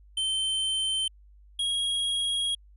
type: tone pair in turn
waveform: square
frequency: 3098 / 3292 Hz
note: G7 / G#7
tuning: -21 / -16 cents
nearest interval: minor second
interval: 105 cents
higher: second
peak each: -26 dBFS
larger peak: neither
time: 0.17-1.08 / 1.59-2.55 s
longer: second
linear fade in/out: 5 ms
effects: added 50 Hz sine -51 dBFS peak until 2.76 s + resampled to 32000 Hz